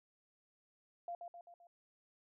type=tone with echo; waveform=sine; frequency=693 Hz; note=F5; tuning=14 cents flat; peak=-40 dBFS; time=1.08-1.15 s; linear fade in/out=2 ms; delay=130 ms; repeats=4; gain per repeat=-5 dB; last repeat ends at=1.67 s; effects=none